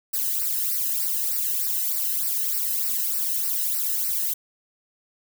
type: noise with flanger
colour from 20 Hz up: violet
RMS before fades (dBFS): -25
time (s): 0.13-4.34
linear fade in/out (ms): 10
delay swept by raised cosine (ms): 0.29 to 0.9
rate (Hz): 3.3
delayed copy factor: -1
effects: none